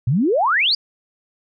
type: exponential sweep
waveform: sine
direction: up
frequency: 110 to 4978 Hz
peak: -14 dBFS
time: 0.07-0.75 s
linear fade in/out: 5 ms
effects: none